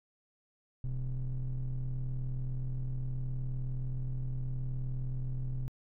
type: ring-modulated tone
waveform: triangle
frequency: 73.42 Hz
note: D2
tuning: in tune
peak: -26 dBFS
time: 0.84-5.68 s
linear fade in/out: 0 ms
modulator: 53.8 Hz
effects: tanh soft clip ceiling -24 dBFS